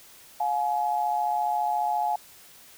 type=tone pair together; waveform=sine; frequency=711 / 845.5 Hz; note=F5 / G#5; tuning=+31 / +31 cents; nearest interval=minor third; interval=300 cents; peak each=-27 / -25 dBFS; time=0.4-2.16 s; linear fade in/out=5 ms; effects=white hiss -51 dBFS RMS until 2.77 s